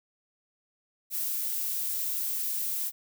violet noise, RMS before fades -31 dBFS, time 1.1-2.92 s, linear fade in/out 50 ms, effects none

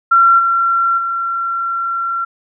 sine tone with level steps, 1364 Hz, F6, 41 cents flat, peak -6 / -11 / -16 dBFS, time 0.11-2.25 s, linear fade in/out 10 ms, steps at 0.38 / 0.97 s, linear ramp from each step 20 ms, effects none

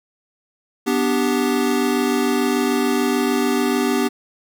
square chord, G major, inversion first, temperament equal, 246.9 / 293.7 / 392 Hz, B3 / D4 / G4, 0 / 0 / 0 cents, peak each -21 / -23 / -22 dBFS, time 0.86-4.09 s, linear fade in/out 20 ms, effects none

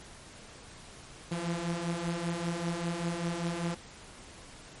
sawtooth beating tone pair, 167.1 / 172.2 Hz, E3 / F3, +24 / -24 cents, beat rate 5.1 Hz, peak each -32 / -29 dBFS, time 1.31-3.75 s, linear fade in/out 10 ms, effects pink hiss -50 dBFS RMS until 4.8 s + MP3 48 kbps

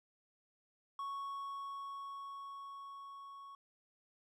triangle tone with level ramp, 1108.7 Hz, C#6, in tune, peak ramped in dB -37 to -48 dBFS, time 0.99-3.55 s, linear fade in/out 2 ms, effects none

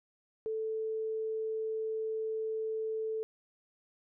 sine tone, 440 Hz, A4, in tune, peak -32 dBFS, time 0.46-3.23 s, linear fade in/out 0 ms, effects none

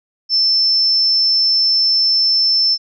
sine tone, 5310 Hz, E8, 12 cents sharp, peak -11 dBFS, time 0.29-2.78 s, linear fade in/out 50 ms, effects none

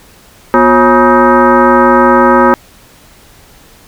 sine tone with frequency modulation, 358.9 Hz, F4, 47 cents sharp, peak -3 dBFS, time 0.54-2.54 s, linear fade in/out 0 ms, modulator 301 Hz, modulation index 3.7, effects pink hiss -41 dBFS RMS until 3.87 s

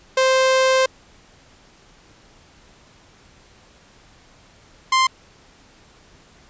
sawtooth tone pair in turn, 523.3 / 1046.6 Hz, C5 / C6, 0 / 0 cents, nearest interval octave, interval 1200 cents, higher second, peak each -10 dBFS, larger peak neither, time 0.17-0.86 / 4.92-5.07 s, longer first, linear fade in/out 5 ms, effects pink hiss -51 dBFS RMS until 6.49 s + resampled to 16000 Hz

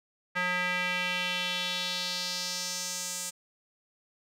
square tone with band-pass filter sweep, 180 Hz, F#3, 47 cents flat, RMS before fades -32 dBFS, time 0.35-3.31 s, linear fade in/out 20 ms, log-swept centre 1800 to 7900 Hz, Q 2.5, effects none

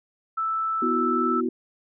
sine tone, 1318.5 Hz, E6, in tune, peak -23 dBFS, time 0.37-1.41 s, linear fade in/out 10 ms
sine chord, B suspended fourth, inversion none, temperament equal, 246.9 / 329.6 / 370 Hz, B3 / E4 / F#4, 0 / 0 / 0 cents, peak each -26 / -28 / -27 dBFS, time 0.82-1.49 s, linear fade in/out 5 ms
effects none

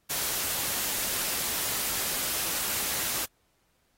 white noise, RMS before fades -30 dBFS, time 0.09-3.26 s, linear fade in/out 20 ms, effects pink hiss -71 dBFS RMS until 3.97 s + AAC 48 kbps

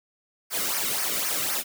white noise with flanger, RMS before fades -27 dBFS, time 0.5-1.64 s, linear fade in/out 50 ms, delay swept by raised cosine 0.26 to 1.23 ms, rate 3.9 Hz, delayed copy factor -0.7, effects none

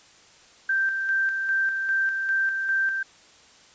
sine tone with tremolo, 1568 Hz, G6, in tune, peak -20 dBFS, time 0.69-3.03 s, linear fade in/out 5 ms, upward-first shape square, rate 2.5 Hz, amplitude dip 40%, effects white hiss -53 dBFS RMS until 3.74 s + resampled to 16000 Hz

